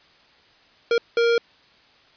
square tone bursts at uneven times, 467.6 Hz, A#4, 5 cents sharp, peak -17 dBFS, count 2, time 0.91-0.98 / 1.17-1.38 s, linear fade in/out 2 ms, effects white hiss -55 dBFS RMS until 2.16 s + resampled to 11025 Hz

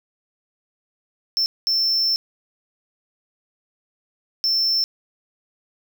triangle tone bursts at uneven times, 5350 Hz, E8, 25 cents sharp, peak -16 dBFS, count 3, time 1.37-1.46 / 1.67-2.16 / 4.44-4.84 s, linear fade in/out 0 ms, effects none

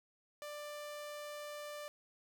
sawtooth tone, 591 Hz, D5, 11 cents sharp, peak -40 dBFS, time 0.42-1.88 s, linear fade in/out 0 ms, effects none

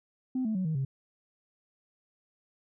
sine tone with pitch steps, 257.3 / 218.9 / 186.19 / 158.39 / 134.73 Hz, C4 / A3 / F#3 / D#3 / C#3, -29 / -9 / +11 / +31 / -49 cents, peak -26 dBFS, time 0.35-0.85 s, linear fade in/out 5 ms, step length 100 ms, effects tanh soft clip ceiling -24 dBFS

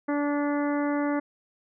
harmonic tone, 289.9 Hz, D4, 22 cents flat, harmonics 1 / 2 / 3 / 4 / 5 / 6 / 7, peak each -25 / -31 / -35 / -37 / -39 / -41 / -42 dBFS, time 0.08-1.2 s, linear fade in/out 10 ms, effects none

